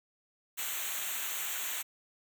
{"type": "noise with comb filter", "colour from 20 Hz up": "white", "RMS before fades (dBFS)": -36, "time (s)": [0.57, 1.83], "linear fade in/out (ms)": 20, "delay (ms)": 0.2, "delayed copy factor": -0.9, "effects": []}